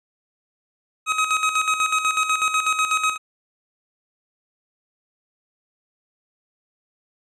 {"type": "tone with tremolo", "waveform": "25% pulse", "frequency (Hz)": 1268, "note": "D#6", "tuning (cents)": 32, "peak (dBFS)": -13, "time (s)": [1.06, 3.18], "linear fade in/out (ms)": 50, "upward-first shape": "square", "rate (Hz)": 8.1, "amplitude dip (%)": 60, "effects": ["resampled to 24000 Hz"]}